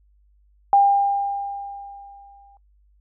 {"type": "tone with exponential decay", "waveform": "sine", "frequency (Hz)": 800, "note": "G5", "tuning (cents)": 35, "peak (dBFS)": -10, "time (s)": [0.73, 2.57], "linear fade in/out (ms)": 1, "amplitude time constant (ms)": 400, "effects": ["noise-tail reverb RT60 0.1 s tail -23 dB re dry", "added 50 Hz sine -55 dBFS peak until 3 s"]}